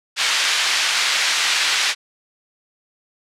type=band-pass noise; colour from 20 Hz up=pink; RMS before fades=-19 dBFS; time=0.16-1.95 s; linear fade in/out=50 ms; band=1900 to 5400 Hz; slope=12 dB/octave; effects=low-pass 11000 Hz 12 dB/octave